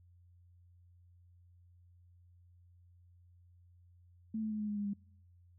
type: tone with pitch steps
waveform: sine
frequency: 220 / 216.8 / 213.7 / 210.7 / 207.7 / 204.7 / 201.7 Hz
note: A3 / A3 / G#3 / G#3 / G#3 / G#3 / G3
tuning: 0 / -25 / +50 / +25 / 0 / -25 / +50 cents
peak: -34 dBFS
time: 4.34-4.935 s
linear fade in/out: 5 ms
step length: 85 ms
effects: noise-tail reverb RT60 0.8 s tail -25 dB re dry + added 88 Hz sine -60 dBFS peak until 5.58 s